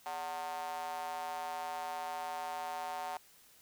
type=tone with high-pass filter; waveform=square; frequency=82.41 Hz; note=E2; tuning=in tune; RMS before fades=-40 dBFS; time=0.06-3.17 s; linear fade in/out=0 ms; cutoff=800 Hz; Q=6.8; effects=white hiss -62 dBFS RMS until 3.61 s